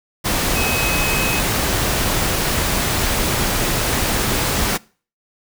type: tone in noise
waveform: sine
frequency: 2546 Hz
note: D#7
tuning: 39 cents sharp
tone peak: -22 dBFS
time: 0.55-1.41 s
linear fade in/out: 20 ms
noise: pink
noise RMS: -19 dBFS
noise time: 0.24-4.78 s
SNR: -6 dB
effects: noise-tail reverb RT60 0.4 s tail -23 dB re dry